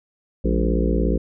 harmonic tone with a mistuned harmonic, 57.2 Hz, A#1, 32 cents flat, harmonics 1 / 3 / 4 / 5 / 6 / 7 / 8 / 9, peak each -20 / -25 / -26 / -27 / -28 / -28 / -29 / -30 dBFS, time 0.44-1.18 s, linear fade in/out 10 ms, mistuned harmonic 4, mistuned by -130 cents, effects none

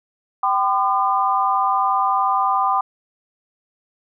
sine tone cluster, 777 / 1014 / 1208 Hz, G5 / B5 / D6, -16 / +45 / +48 cents, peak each -20 dBFS, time 0.43-2.81 s, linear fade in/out 5 ms, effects none

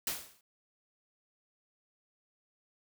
white noise with exponential decay, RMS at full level -31 dBFS, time 0.07-0.41 s, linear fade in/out 2 ms, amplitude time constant 73 ms, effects none

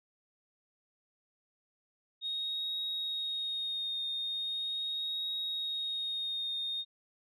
sine tone with vibrato, 3729 Hz, A#7, in tune, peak -32 dBFS, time 2.21-6.85 s, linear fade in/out 50 ms, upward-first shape triangle, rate 0.4 Hz, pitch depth 24 cents each way, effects tanh soft clip ceiling -28 dBFS

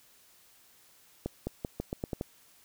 accelerating click train, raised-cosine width 2 ms, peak -19 dBFS, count 8, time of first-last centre 1.26-2.211 s, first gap 210 ms, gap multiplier 0.85, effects white hiss -61 dBFS RMS until 2.64 s

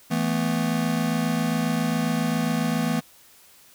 square chord, E suspended fourth, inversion none, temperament just, 164.81 / 219.8 / 247.2 Hz, E3 / A3 / B3, 0 / -2 / +2 cents, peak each -27 dBFS, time 0.1-3.01 s, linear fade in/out 20 ms, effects white hiss -53 dBFS RMS until 3.74 s

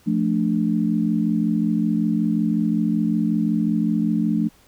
sine chord, D minor, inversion first, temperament equal, 174.61 / 220 / 293.7 Hz, F3 / A3 / D4, 0 / 0 / 0 cents, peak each -23 / -20 / -24 dBFS, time 0.06-4.49 s, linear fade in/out 20 ms, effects pink hiss -55 dBFS RMS until 4.67 s

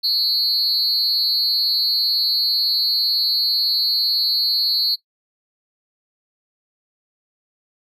triangle tone with amplitude modulation, 4313 Hz, C#8, 48 cents flat, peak -11 dBFS, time 0.03-4.96 s, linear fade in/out 20 ms, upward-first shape sine, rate 262 Hz, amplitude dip 100%, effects noise-tail reverb RT60 0.1 s tail -17 dB re dry

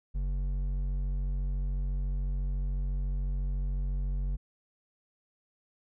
sine tone with hard clipping, 47 Hz, F#1, 28 cents sharp, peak -30 dBFS, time 0.14-4.37 s, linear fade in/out 20 ms, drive 7 dB, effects none

